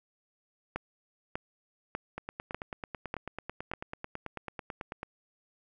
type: two click trains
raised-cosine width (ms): 0.5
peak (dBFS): -18 / -22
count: 6 / 27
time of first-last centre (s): 0.76-3.736 / 2.18-5.031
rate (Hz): 1.68 / 9.12
effects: none